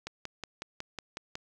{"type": "click train", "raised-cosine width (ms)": 0.2, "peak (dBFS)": -20, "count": 8, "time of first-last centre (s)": [0.07, 1.354], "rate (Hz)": 5.45, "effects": []}